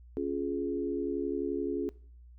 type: chord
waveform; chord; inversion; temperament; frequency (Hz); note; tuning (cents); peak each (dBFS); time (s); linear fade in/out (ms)
sine; Db major; none; equal with one note detuned; 277.2 / 349.2 / 420.4; Db4 / F4 / Ab4; 0 / 0 / +21; -34; 0.17-1.89; 0
effects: noise-tail reverb RT60 0.5 s tail -21 dB re dry + added 60 Hz sine -50 dBFS peak until 2.38 s